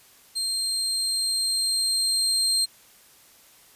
30% pulse tone with level ramp, 4186 Hz, C8, in tune, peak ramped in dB -22 to -17 dBFS, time 0.35-2.66 s, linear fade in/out 20 ms, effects white hiss -54 dBFS RMS until 3.75 s + resampled to 32000 Hz

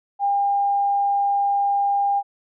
sine tone, 803 Hz, G5, 41 cents sharp, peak -17 dBFS, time 0.19-2.23 s, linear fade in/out 50 ms, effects none

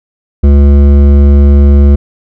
sine tone with hard clipping, 70.8 Hz, C#2, 37 cents sharp, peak -3 dBFS, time 0.43-1.96 s, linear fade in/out 10 ms, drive 12 dB, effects none

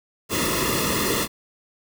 pink noise with comb filter, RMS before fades -23 dBFS, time 0.29-1.28 s, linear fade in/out 50 ms, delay 1.3 ms, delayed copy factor -0.95, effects none

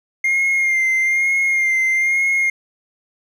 triangle tone with vibrato, 2118 Hz, C7, 21 cents sharp, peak -12 dBFS, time 0.24-2.5 s, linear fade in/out 5 ms, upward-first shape sine, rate 1.1 Hz, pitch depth 33 cents each way, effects tanh soft clip ceiling -8 dBFS

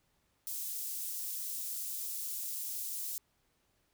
white high-pass noise, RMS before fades -39 dBFS, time 0.47-3.18 s, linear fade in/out 0 ms, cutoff 7100 Hz, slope 12 dB/octave, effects pink hiss -75 dBFS RMS until 3.93 s

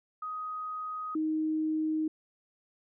sine tone pair in turn, 1253 / 312.7 Hz, D#6 / D#4, +12 / +9 cents, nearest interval 2 octaves, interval 2403 cents, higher first, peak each -34 / -27 dBFS, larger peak second, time 0.22-1.15 / 1.15-2.08 s, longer neither, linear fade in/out 5 ms, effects none

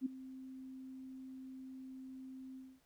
sine tone with ADSR envelope, 261.6 Hz, C4, in tune, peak -31 dBFS, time 0.01-2.81 s, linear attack 48 ms, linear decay 9 ms, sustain -16 dB, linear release 250 ms, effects pink hiss -74 dBFS RMS until 2.85 s

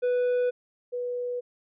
triangle / sine tone pair in turn, 493.9 / 490.5 Hz, B4 / B4, 0 / -12 cents, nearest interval unison, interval 12 cents, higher first, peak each -20 / -28 dBFS, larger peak first, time 0.02-0.51 / 0.92-1.41 s, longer neither, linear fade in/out 20 ms, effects resampled to 8000 Hz

